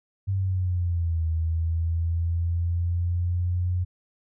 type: exponential two-way sweep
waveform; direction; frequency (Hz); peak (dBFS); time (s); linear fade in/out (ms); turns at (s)
sine; down then up; 98 to 80.7 to 90.1; -22; 0.27-3.85; 20; 1.26
effects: none